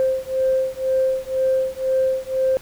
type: beating tone pair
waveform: sine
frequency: 523.3 / 525.3 Hz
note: C5 / C5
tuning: 0 / +7 cents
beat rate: 2 Hz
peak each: -20 dBFS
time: 0-2.57 s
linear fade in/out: 0 ms
effects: tanh soft clip ceiling -10 dBFS + pink hiss -44 dBFS RMS until 2.61 s